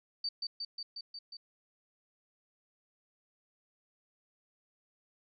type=tone with echo; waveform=sine; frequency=4602 Hz; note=D8; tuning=36 cents flat; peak=-32 dBFS; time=0.24-0.29 s; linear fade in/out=5 ms; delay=180 ms; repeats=6; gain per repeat=-2 dB; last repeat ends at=1.37 s; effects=none